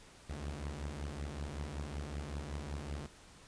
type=beating tone pair; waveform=sawtooth; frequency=70 / 75.3 Hz; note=C#2 / D2; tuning=+18 / +44 cents; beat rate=5.3 Hz; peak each=-38 / -39 dBFS; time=0.29-3.07 s; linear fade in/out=10 ms; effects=pink hiss -58 dBFS RMS until 3.47 s + resampled to 22050 Hz